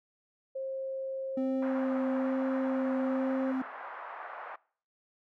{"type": "tone", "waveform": "sine", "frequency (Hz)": 533, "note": "C5", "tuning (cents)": 32, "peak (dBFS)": -33, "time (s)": [0.55, 3.52], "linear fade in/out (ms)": 10}
{"type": "tone with vibrato", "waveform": "triangle", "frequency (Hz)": 260.5, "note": "C4", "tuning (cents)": -7, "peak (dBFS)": -27, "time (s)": [1.37, 3.62], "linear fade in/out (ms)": 5, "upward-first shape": "sine", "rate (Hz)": 1.1, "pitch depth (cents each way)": 11}
{"type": "band-pass noise", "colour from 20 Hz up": "pink", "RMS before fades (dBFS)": -43, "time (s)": [1.62, 4.56], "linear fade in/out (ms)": 5, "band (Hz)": [690, 1600], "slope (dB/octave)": 24}
{"effects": ["noise-tail reverb RT60 0.5 s tail -23 dB re dry"]}